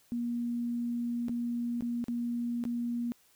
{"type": "tone with dropouts", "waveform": "sine", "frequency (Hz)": 238.1, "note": "A#3", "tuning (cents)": 37, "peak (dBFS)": -30, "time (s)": [0.12, 3.12], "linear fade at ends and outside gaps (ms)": 0, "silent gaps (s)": [[1.284, 1.294], [1.808, 1.823], [2.041, 2.083], [2.639, 2.652]], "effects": ["white hiss -65 dBFS RMS until 3.35 s"]}